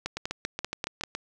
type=two click trains; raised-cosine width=0.2 ms; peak=-15 / -13 dBFS; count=8 / 6; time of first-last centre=0.17-1.15 / 0.06-1.037 s; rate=7.14 / 5.12 Hz; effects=none